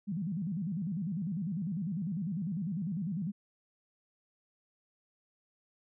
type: tone with vibrato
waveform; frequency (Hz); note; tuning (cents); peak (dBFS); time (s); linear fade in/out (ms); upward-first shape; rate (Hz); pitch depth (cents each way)
sine; 179.9; F#3; -48; -32; 0.07-3.32; 20; square; 10; 210
effects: none